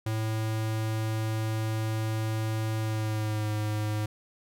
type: tone with pitch glide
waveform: square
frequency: 110 to 106.5 Hz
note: A2 to G#2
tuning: 0 to +44 cents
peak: -28 dBFS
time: 0.06-4.06 s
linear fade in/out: 5 ms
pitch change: -56 cents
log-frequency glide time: 2.79-3.5 s
effects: none